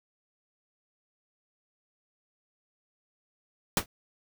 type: noise with exponential decay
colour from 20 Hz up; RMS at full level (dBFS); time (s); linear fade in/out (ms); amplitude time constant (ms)
pink; -19; 3.77-3.86; 2; 18
effects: none